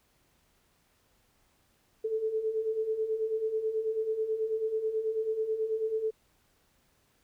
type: beating tone pair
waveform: sine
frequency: 432.8 / 442 Hz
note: A4 / A4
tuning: -29 / +8 cents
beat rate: 9.2 Hz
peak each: -35 / -29 dBFS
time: 2.04-6.11 s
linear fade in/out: 10 ms
effects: pink hiss -69 dBFS RMS until 7.23 s